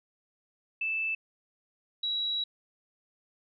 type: tone pair in turn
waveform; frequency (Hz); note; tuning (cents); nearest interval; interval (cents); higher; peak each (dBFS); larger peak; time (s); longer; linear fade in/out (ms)
sine; 2637 / 3886; E7 / B7; 0 / -29; perfect fifth; 671; second; -28; neither; 0.81-1.15 / 2.03-2.44; second; 5
effects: none